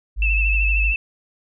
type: tone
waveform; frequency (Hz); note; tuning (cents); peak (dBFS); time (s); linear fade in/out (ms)
sine; 50.9; G#1; -34; -17; 0.16-0.95; 50
type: tone with vibrato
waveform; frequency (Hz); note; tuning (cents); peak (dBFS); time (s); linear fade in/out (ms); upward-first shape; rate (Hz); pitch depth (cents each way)
sine; 2637; E7; 0; -19; 0.22-0.96; 2; sine; 13; 39
effects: none